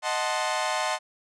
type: chord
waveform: sawtooth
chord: D# diminished seventh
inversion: none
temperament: equal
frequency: 622.3 / 740 / 880 / 1046.5 Hz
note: D#5 / F#5 / A5 / C6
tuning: 0 / 0 / 0 / 0 cents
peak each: -27 dBFS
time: 0.02-0.99 s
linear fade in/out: 50 ms
effects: resampled to 22050 Hz